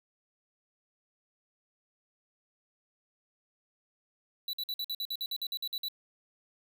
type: tone bursts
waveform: square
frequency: 3951 Hz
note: B7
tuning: in tune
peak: -33 dBFS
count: 14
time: 4.48-5.884 s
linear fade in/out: 2 ms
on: 52 ms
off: 52 ms
effects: none